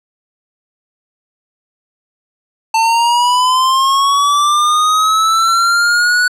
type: linear sweep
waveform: square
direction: up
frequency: 889 to 1480 Hz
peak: -10 dBFS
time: 2.74-6.28 s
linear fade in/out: 5 ms
effects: low-pass 9000 Hz 12 dB/octave

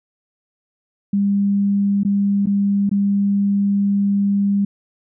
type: tone with dropouts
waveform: sine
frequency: 200.3 Hz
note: G3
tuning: 38 cents sharp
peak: -14 dBFS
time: 1.13-4.65 s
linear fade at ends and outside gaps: 5 ms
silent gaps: 2.034-2.049 / 2.459-2.469 / 2.894-2.913 s
effects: none

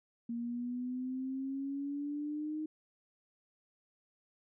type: exponential sweep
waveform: sine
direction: up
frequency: 233.1 to 311.1 Hz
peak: -35 dBFS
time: 0.29-2.66 s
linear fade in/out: 5 ms
effects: none

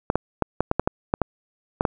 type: clicks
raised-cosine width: 1 ms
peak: -5 dBFS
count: 11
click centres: 0.101 / 0.156 / 0.423 / 0.606 / 0.714 / 0.796 / 0.875 / 1.139 / 1.217 / 1.809 / 1.852 s
effects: none

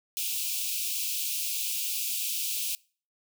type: high-pass noise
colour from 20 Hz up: white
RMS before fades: -31 dBFS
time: 0.17-2.75 s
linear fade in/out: 0 ms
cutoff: 2400 Hz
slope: 96 dB/octave
effects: noise-tail reverb RT60 0.4 s tail -24 dB re dry

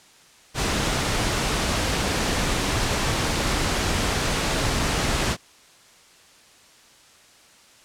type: noise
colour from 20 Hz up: pink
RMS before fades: -23 dBFS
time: 0.54-5.37 s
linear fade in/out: 50 ms
effects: white hiss -52 dBFS RMS until 7.84 s + low-pass 8000 Hz 12 dB/octave

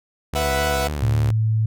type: tone with vibrato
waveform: sawtooth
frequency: 71.1 Hz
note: C#2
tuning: 45 cents sharp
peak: -20 dBFS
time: 0.33-1.31 s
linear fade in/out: 5 ms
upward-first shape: triangle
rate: 3.8 Hz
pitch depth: 130 cents each way
type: chord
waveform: sawtooth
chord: B suspended fourth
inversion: none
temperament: equal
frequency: 493.9 / 659.3 / 740 Hz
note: B4 / E5 / F#5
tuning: 0 / 0 / 0 cents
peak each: -21 dBFS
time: 0.35-0.88 s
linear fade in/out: 10 ms
type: tone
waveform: sine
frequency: 110 Hz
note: A2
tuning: in tune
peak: -16 dBFS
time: 1.02-1.66 s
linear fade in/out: 5 ms
effects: none

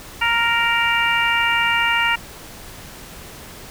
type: harmonic tone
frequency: 466.2 Hz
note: A#4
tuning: in tune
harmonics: 2 / 3 / 4 / 5 / 6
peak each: -22 / -22 / -22 / -22 / -22 dBFS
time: 0.21-2.16 s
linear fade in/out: 10 ms
effects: pink hiss -38 dBFS RMS until 3.7 s

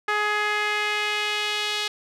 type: tone with band-pass filter sweep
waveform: sawtooth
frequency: 419.5 Hz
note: G#4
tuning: 17 cents sharp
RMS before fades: -25 dBFS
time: 0.08-1.88 s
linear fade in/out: 5 ms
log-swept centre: 1600 to 3600 Hz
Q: 1.7
effects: none

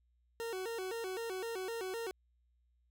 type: tone with vibrato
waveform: 40% pulse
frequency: 415.3 Hz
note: G#4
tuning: in tune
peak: -37 dBFS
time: 0.4-2.11 s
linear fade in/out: 0 ms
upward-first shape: square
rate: 3.9 Hz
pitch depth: 180 cents each way
effects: added 60 Hz sine -70 dBFS peak until 2.9 s

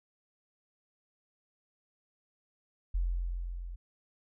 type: tone with level ramp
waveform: sine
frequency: 43.72 Hz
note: F1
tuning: 3 cents sharp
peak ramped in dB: -26 to -39 dBFS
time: 2.94-3.76 s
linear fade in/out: 10 ms
effects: none

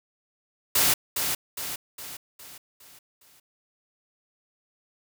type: noise with echo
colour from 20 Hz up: white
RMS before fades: -21 dBFS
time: 0.75-0.94 s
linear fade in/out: 5 ms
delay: 410 ms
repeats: 6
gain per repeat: -6 dB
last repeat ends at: 3.4 s
effects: none

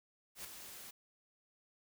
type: noise with ADSR envelope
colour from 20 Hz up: white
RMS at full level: -44 dBFS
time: 0.35-0.91 s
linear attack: 93 ms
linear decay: 8 ms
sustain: -7 dB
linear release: 7 ms
effects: none

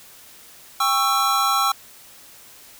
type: chord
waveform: square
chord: C# diminished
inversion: second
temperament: just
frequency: 798.3 / 1108.7 / 1330.5 Hz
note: G5 / C#6 / E6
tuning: +31 / 0 / +16 cents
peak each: -25 / -23 / -21 dBFS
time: 0.8-1.72 s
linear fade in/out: 5 ms
effects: white hiss -46 dBFS RMS until 2.79 s

